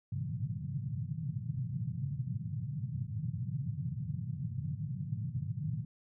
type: band-pass noise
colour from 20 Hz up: white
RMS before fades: -37 dBFS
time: 0.12-5.85 s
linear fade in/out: 5 ms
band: 100 to 160 Hz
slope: 48 dB/octave
effects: none